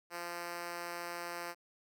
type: tone with high-pass filter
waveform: 5% pulse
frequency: 173 Hz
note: F3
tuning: 16 cents flat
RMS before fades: -42 dBFS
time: 0.1-1.55 s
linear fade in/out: 50 ms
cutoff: 360 Hz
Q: 0.93
effects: none